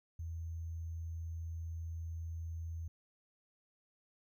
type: tone with sample-and-hold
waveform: sine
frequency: 82.41 Hz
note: E2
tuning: in tune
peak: -39 dBFS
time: 0.19-2.88 s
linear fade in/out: 5 ms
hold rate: 6300 Hz
effects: none